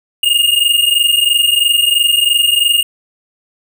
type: tone pair together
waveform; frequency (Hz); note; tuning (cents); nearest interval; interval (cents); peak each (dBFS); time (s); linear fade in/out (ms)
square; 2829 / 2852; F7 / F7; +22 / +36; unison; 14; -13; 0.23-2.83; 5
effects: none